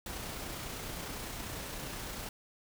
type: noise with amplitude modulation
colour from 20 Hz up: pink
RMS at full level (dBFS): -40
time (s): 0.06-2.29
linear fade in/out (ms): 2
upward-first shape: sine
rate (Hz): 30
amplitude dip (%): 25
effects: none